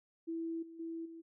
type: tone with level steps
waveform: sine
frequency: 329.6 Hz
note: E4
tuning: in tune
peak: -36 / -49 / -39 / -47 dBFS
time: 0.27-1.22 s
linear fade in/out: 20 ms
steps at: 0.62 / 0.79 / 1.05 s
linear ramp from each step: 10 ms
effects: none